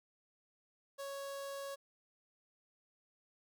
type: tone with notch filter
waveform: sawtooth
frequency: 554.4 Hz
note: C#5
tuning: in tune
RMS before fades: -44 dBFS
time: 0.98-1.76 s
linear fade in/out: 20 ms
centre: 2300 Hz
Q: 1.8
effects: none